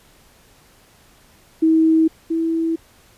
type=tone pair in turn; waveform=sine; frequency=320.9 / 327.5 Hz; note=E4 / E4; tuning=-46 / -11 cents; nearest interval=unison; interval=35 cents; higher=second; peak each=-11 / -17 dBFS; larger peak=first; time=1.62-2.08 / 2.3-2.76 s; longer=neither; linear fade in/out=10 ms; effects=pink hiss -52 dBFS RMS until 3.17 s + resampled to 32000 Hz